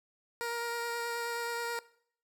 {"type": "tone with vibrato", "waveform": "15% pulse", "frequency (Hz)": 470, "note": "A#4", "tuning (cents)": 14, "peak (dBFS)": -27, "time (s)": [0.41, 1.79], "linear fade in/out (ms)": 0, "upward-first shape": "triangle", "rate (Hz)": 9.4, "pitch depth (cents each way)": 14, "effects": ["noise-tail reverb RT60 0.6 s tail -20 dB re dry"]}